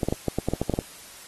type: clicks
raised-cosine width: 2 ms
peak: -10 dBFS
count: 11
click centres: 0.032 / 0.086 / 0.125 / 0.283 / 0.386 / 0.486 / 0.536 / 0.616 / 0.697 / 0.738 / 0.789 s
effects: white hiss -45 dBFS RMS until 1.27 s + AAC 32 kbps